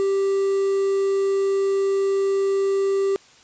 triangle tone with quantisation, 392 Hz, G4, in tune, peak -16 dBFS, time 0-3.16 s, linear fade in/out 0 ms, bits 6, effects white hiss -51 dBFS RMS until 3.43 s + resampled to 16000 Hz

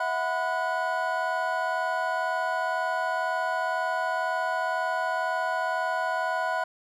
triangle tone cluster, 651 / 733 / 998 / 1462 Hz, E5 / F#5 / B5 / F#6, -22 / -16 / +18 / -21 cents, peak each -29 dBFS, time 0-6.64 s, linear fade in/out 5 ms, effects none

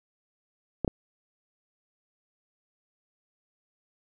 clicks, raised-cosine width 2 ms, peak -13 dBFS, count 2, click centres 0.847 / 0.878 s, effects none

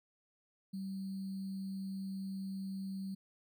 sine tone with sample-and-hold, 192.6 Hz, G3, 30 cents flat, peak -38 dBFS, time 0.73-3.15 s, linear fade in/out 10 ms, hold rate 4410 Hz, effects none

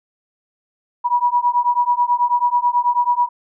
sine beating tone pair, 965 / 974.2 Hz, B5 / B5, -40 / -24 cents, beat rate 9.2 Hz, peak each -17 dBFS, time 1.04-3.29 s, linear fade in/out 20 ms, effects none

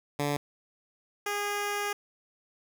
10% pulse tone pair in turn, 144.9 / 409.8 Hz, D3 / G#4, -23 / -23 cents, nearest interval octave + tritone, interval 1800 cents, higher second, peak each -19 / -21 dBFS, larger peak first, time 0.19-0.37 / 1.26-1.93 s, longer second, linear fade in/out 5 ms, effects none

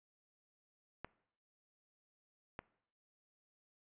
clicks, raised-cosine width 0.5 ms, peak -28 dBFS, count 2, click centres 1.046 / 2.591 s, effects noise-tail reverb RT60 0.7 s tail -21 dB re dry + resampled to 8000 Hz

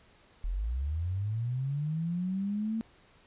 sine linear sweep, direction up, 38.17 to 227.1 Hz, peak -29 dBFS, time 0.44-2.81 s, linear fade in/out 0 ms, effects pink hiss -61 dBFS RMS until 3.26 s + resampled to 8000 Hz

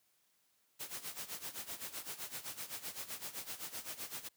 white noise with tremolo, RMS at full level -42 dBFS, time 0.79-4.29 s, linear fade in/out 20 ms, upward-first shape sine, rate 7.8 Hz, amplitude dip 80%, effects white hiss -75 dBFS RMS until 4.36 s + high-pass 80 Hz 12 dB/octave

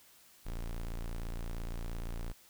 45% pulse tone, 28.66 Hz, A#0, 28 cents flat, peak -36 dBFS, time 0.45-2.33 s, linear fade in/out 20 ms, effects white hiss -61 dBFS RMS until 2.49 s

